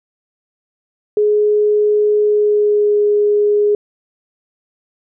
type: tone with pitch glide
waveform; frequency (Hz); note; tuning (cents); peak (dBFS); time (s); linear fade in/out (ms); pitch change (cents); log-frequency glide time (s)
sine; 419.6 to 415; G#4 to G#4; +18 to -1; -10; 1.17-3.75; 2; -19; 2.23-3
effects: none